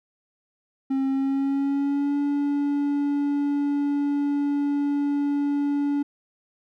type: tone with pitch glide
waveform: triangle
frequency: 268.7 to 286.3 Hz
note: C4 to D4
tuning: +46 to -44 cents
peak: -19 dBFS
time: 0.9-6.03 s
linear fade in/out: 10 ms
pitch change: +110 cents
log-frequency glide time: 1.09-2.17 s
effects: none